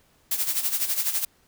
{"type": "noise with tremolo", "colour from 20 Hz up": "blue", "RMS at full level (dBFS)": -23, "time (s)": [0.31, 1.25], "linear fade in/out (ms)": 5, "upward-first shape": "sine", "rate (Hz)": 12, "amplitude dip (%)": 70, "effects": ["pink hiss -62 dBFS RMS until 1.47 s"]}